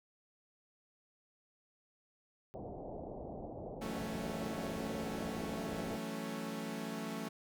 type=low-pass noise; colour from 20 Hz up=white; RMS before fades=-45 dBFS; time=2.54-5.97 s; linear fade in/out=0 ms; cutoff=750 Hz; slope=48 dB/octave
type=chord; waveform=sawtooth; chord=F# minor seventh; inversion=third; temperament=equal; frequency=164.81 / 185 / 220 / 277.2 Hz; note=E3 / F#3 / A3 / C#4; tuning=0 / 0 / 0 / 0 cents; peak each=-43 / -43 / -38 / -41 dBFS; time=3.81-7.29 s; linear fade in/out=10 ms
effects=none